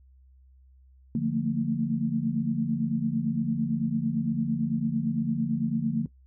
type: chord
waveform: sine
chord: Bb major seventh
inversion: first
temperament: equal with one note detuned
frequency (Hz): 146.83 / 174.61 / 220 / 228.9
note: D3 / F3 / A3 / Bb3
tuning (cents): 0 / 0 / 0 / -31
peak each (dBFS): -31 / -32 / -31 / -27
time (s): 1.15-6.06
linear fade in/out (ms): 2
effects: noise-tail reverb RT60 0.1 s tail -17 dB re dry + added 65 Hz sine -53 dBFS peak until 6.26 s